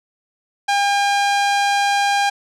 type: tone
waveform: sawtooth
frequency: 805 Hz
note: G5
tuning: 46 cents sharp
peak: -11 dBFS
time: 0.68-2.3 s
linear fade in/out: 10 ms
effects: low-pass 7000 Hz 12 dB/octave

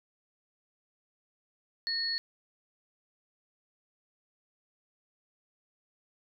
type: tone pair together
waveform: sine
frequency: 1834 / 4362 Hz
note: A#6 / C#8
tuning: -29 / -29 cents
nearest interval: octave + minor third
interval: 1500 cents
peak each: -37 / -30 dBFS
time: 1.87-2.18 s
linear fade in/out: 0 ms
effects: none

